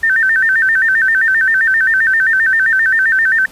sine tone with vibrato, 1668 Hz, G#6, 7 cents sharp, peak -9 dBFS, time 0.03-3.46 s, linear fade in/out 5 ms, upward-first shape square, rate 7.6 Hz, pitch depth 140 cents each way, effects pink hiss -41 dBFS RMS until 3.51 s + resampled to 32000 Hz

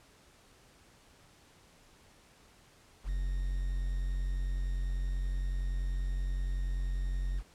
triangle tone with quantisation, 45.26 Hz, F#1, 37 cents flat, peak -28 dBFS, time 3.04-7.43 s, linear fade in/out 50 ms, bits 9, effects pink hiss -61 dBFS RMS until 7.54 s + low-pass 10000 Hz 12 dB/octave

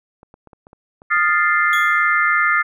clicks, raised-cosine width 1 ms, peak -29 dBFS, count 9, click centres 0.231 / 0.341 / 0.473 / 0.532 / 0.669 / 0.731 / 1.019 / 1.17 / 1.292 s
sine chord, F dominant seventh, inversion third, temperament equal with one note detuned, 1233.8 / 1396.9 / 1760 / 2093 Hz, Eb6 / F6 / A6 / C7, -15 / 0 / 0 / 0 cents, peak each -19 dBFS, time 1.1-2.63 s, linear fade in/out 20 ms
40% pulse tone with exponential decay, 3365 Hz, G#7, 22 cents sharp, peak -23 dBFS, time 1.73-2.17 s, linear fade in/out 1 ms, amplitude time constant 94 ms
effects none

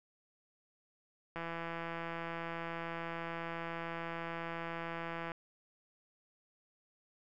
click train, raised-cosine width 0.5 ms, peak -26 dBFS, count 662, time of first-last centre 1.36-5.318 s, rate 167 Hz, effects none

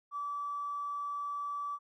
triangle tone with tanh clipping, 1154 Hz, D6, 31 cents flat, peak -34 dBFS, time 0.11-1.79 s, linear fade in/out 50 ms, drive 2 dB, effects none

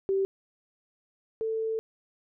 sine tone pair in turn, 388 / 444.4 Hz, G4 / A4, -18 / +17 cents, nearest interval major second, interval 235 cents, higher second, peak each -23 / -27 dBFS, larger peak first, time 0.09-0.25 / 1.41-1.79 s, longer second, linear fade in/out 0 ms, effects none

